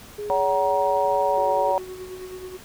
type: tone with pitch glide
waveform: sine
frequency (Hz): 415.6 to 421.9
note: G#4 to G#4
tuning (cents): +1 to +27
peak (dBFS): -28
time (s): 0.18-1.72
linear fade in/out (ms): 10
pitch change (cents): +26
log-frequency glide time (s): 0.7-1.58
type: harmonic tone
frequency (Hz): 188.8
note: F#3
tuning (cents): +35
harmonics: 3 / 4 / 5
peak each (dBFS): -22 / -25 / -23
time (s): 0.3-1.78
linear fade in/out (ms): 0
type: tone with tremolo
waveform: triangle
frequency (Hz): 370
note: F#4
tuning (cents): 0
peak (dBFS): -30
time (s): 1.36-2.58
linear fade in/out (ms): 20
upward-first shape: sine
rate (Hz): 9.4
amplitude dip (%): 50
effects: pink hiss -45 dBFS RMS until 2.64 s